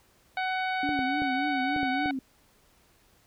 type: harmonic tone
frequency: 748 Hz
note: F#5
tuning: 19 cents sharp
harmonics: 1 / 2 / 3 / 4 / 5 / 6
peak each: -29 / -33 / -35 / -45 / -42 / -48 dBFS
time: 0.37-2.11 s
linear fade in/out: 2 ms
type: tone with vibrato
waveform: sine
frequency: 277.2 Hz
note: C#4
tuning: in tune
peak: -29 dBFS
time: 0.83-2.19 s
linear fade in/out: 2 ms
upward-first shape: triangle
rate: 3.5 Hz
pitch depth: 130 cents each way
type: clicks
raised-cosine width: 2 ms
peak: -23 dBFS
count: 6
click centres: 0.891 / 0.991 / 1.22 / 1.763 / 1.831 / 2.059 s
effects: pink hiss -63 dBFS RMS until 3.26 s